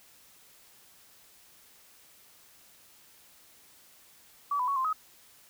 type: tone with pitch steps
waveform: sine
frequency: 1146 / 998 / 1114 / 1046 / 1266 Hz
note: D6 / B5 / C#6 / C6 / D#6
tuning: -43 / +18 / +8 / -1 / +30 cents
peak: -26 dBFS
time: 4.51-4.93 s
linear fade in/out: 5 ms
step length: 84 ms
effects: white hiss -58 dBFS RMS until 5.49 s